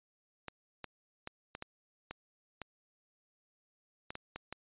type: clicks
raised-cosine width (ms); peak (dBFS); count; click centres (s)
0.3; -25; 11; 0.483 / 0.843 / 1.274 / 1.551 / 1.624 / 2.11 / 2.617 / 4.105 / 4.154 / 4.36 / 4.526
effects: resampled to 8000 Hz